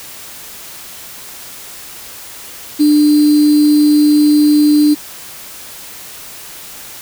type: tone with sample-and-hold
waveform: sine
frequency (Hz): 297.7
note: D4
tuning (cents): +24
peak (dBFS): -6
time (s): 2.79-4.95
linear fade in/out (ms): 20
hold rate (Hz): 4410
effects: white hiss -32 dBFS RMS until 7.01 s